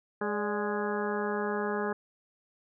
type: harmonic tone with a mistuned harmonic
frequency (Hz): 207.7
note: G#3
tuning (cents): 0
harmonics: 1 / 2 / 3 / 4 / 5 / 6 / 7 / 8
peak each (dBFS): -35 / -32 / -39 / -38 / -40 / -40 / -42 / -39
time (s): 0.21-1.93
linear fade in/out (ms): 5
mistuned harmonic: 3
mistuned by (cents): -86
effects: none